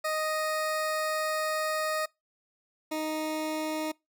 20% pulse tone pair in turn, 622.3 / 311.1 Hz, D#5 / D#4, 0 / 0 cents, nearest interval octave, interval 1200 cents, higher first, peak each -23 / -25 dBFS, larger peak first, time 0.04-2.06 / 2.91-3.92 s, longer first, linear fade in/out 10 ms, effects noise-tail reverb RT60 0.2 s tail -24 dB re dry

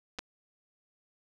clicks, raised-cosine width 0.2 ms, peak -21 / -19 dBFS, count 2, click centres 0.187 / 0.191 s, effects none

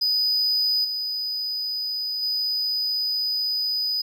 triangle tone with level steps, 4978 Hz, D#8, in tune, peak -18 / -24 / -21 dBFS, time 0.01-4.02 s, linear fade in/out 10 ms, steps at 0.84 / 2.22 s, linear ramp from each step 10 ms, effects none

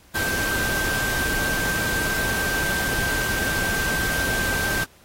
sine tone in noise, 1568 Hz, G6, in tune, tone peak -24 dBFS, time 0.14-4.85 s, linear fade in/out 20 ms, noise pink, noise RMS -27 dBFS, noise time 0.14-4.85 s, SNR 0 dB, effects pink hiss -54 dBFS RMS until 5.04 s + AAC 48 kbps

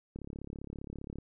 click train, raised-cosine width 3 ms, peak -29 dBFS, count 37, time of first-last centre 0.16-1.186 s, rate 35.1 Hz, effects none

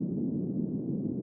pink band-pass noise, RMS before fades -32 dBFS, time 0-1.22 s, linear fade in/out 20 ms, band 170 to 300 Hz, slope 24 dB/octave, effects none

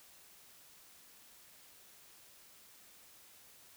silence, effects white hiss -60 dBFS RMS until 3.76 s

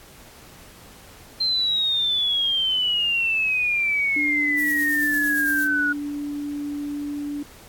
sine exponential sweep, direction down, 4157 to 1445 Hz, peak -19 dBFS, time 1.4-5.93 s, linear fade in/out 10 ms
sine tone with pitch glide, 293.7 to 290.2 Hz, D4 to D4, 0 to -21 cents, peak -26 dBFS, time 4.16-7.43 s, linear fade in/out 5 ms, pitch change -21 cents, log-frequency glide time 4.77-5.98 s
violet noise with tremolo, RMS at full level -31 dBFS, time 4.56-5.69 s, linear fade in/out 50 ms, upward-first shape sine, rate 8.8 Hz, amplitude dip 40%
effects pink hiss -47 dBFS RMS until 7.68 s + AAC 64 kbps

